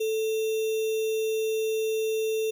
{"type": "tone with sample-and-hold", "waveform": "sine", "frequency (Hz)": 440, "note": "A4", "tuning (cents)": 0, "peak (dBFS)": -24, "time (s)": [0, 2.51], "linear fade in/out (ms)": 10, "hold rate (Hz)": 3150, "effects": []}